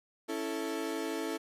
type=chord; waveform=35% pulse; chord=A major; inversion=first; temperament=equal; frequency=277.2 / 329.6 / 440 Hz; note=C#4 / E4 / A4; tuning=0 / 0 / 0 cents; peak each=-38 / -35 / -36 dBFS; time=0.28-1.38 s; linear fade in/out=20 ms; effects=resampled to 32000 Hz + 11-bit